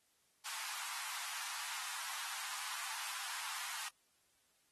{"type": "high-pass noise", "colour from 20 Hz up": "pink", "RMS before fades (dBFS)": -44, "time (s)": [0.45, 3.89], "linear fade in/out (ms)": 10, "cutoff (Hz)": 840, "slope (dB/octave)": 48, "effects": ["white hiss -75 dBFS RMS until 4.71 s", "AAC 32 kbps"]}